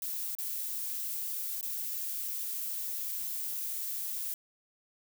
violet noise with dropouts, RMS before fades -36 dBFS, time 0.02-4.34 s, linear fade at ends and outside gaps 1 ms, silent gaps 0.351-0.385 / 1.611-1.628 s, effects none

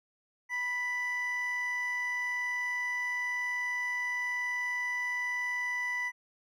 triangle tone pair together, 980 / 1980.5 Hz, B5 / B6, -14 / +4 cents, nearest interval octave, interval 1218 cents, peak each -37 / -28 dBFS, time 0.49-6.12 s, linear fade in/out 50 ms, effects tanh soft clip ceiling -26 dBFS

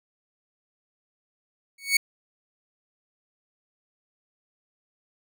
sawtooth tone with exponential growth, 2226 Hz, C#7, 7 cents sharp, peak -11 dBFS, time 1.78-1.97 s, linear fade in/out 5 ms, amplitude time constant 41 ms, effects none

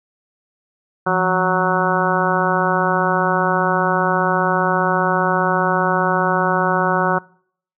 harmonic tone with a mistuned harmonic, 185 Hz, F#3, in tune, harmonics 1 / 2 / 3 / 4 / 5 / 6 / 7 / 8, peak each -23 / -23 / -23 / -23 / -23 / -23 / -23 / -23 dBFS, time 1.06-7.19 s, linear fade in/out 10 ms, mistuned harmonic 1, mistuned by -130 cents, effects noise-tail reverb RT60 0.6 s tail -24 dB re dry

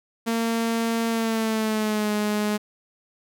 sawtooth tone with pitch glide, 228.8 to 209.8 Hz, A#3 to G#3, -32 to +18 cents, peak -18 dBFS, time 0.26-2.58 s, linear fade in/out 20 ms, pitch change -150 cents, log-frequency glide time 1.09-2.12 s, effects none

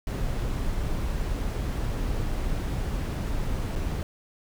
brown noise with dropouts, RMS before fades -28 dBFS, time 0.07-4.03 s, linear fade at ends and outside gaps 1 ms, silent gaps 3.755-3.759 s, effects none

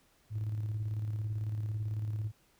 sine tone with tremolo, 107 Hz, A2, 48 cents flat, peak -29 dBFS, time 0.3-2.32 s, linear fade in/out 50 ms, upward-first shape square, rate 18 Hz, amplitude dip 40%, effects tanh soft clip ceiling -29 dBFS + pink hiss -68 dBFS RMS until 2.59 s

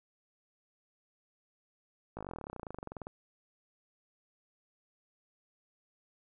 slowing click train, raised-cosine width 1 ms, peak -27 dBFS, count 29, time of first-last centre 2.17-3.069 s, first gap 18 ms, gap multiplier 1.04, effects none

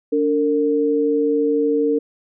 sine tone pair together, 289.4 / 456 Hz, D4 / A#4, -25 / -38 cents, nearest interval minor sixth, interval 787 cents, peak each -19 / -17 dBFS, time 0.12-1.99 s, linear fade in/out 10 ms, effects none

